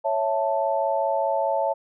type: chord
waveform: sine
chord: A major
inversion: first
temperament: equal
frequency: 554.4 / 659.3 / 880 Hz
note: C#5 / E5 / A5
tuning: 0 / 0 / 0 cents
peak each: -25 dBFS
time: 0.04-1.74 s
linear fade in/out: 20 ms
effects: none